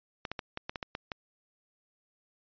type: clicks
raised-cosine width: 0.3 ms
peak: -19 dBFS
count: 9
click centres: 0.252 / 0.316 / 0.392 / 0.574 / 0.695 / 0.758 / 0.828 / 0.951 / 1.118 s
effects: resampled to 11025 Hz